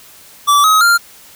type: tone with pitch steps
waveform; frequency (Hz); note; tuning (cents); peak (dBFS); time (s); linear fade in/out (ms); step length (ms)
square; 1158 / 1270.1 / 1393.1; D6 / D#6 / F6; -25 / +35 / -5; -8; 0.47-0.98; 20; 170
effects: white hiss -41 dBFS RMS until 1.35 s